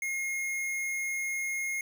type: tone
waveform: square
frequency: 2148 Hz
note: C7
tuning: 45 cents sharp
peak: -31 dBFS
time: 0.02-1.81 s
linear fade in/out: 2 ms
effects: none